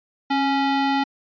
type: ring-modulated tone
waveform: square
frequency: 554.4 Hz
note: C#5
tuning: in tune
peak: -16 dBFS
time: 0.3-1.04 s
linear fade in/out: 10 ms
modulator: 282 Hz
effects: resampled to 11025 Hz